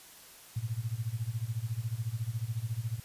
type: tone with tremolo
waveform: sine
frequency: 114 Hz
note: A#2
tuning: 38 cents flat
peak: -28 dBFS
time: 0.56-3 s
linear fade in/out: 5 ms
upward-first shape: sine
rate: 14 Hz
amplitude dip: 90%
effects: white hiss -53 dBFS RMS until 3.04 s + resampled to 32000 Hz